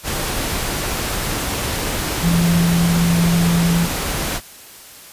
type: tone in noise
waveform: sine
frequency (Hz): 170.1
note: F3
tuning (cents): -45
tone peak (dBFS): -13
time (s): 2.21-3.88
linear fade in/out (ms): 50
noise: pink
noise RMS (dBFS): -22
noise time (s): 0.03-4.41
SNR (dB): +6
effects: white hiss -40 dBFS RMS until 5.12 s + resampled to 32000 Hz